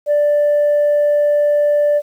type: tone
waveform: sine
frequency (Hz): 587.3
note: D5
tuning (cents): 0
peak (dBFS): -9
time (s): 0.06-2.02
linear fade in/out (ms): 50
effects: tanh soft clip ceiling -9 dBFS + 8-bit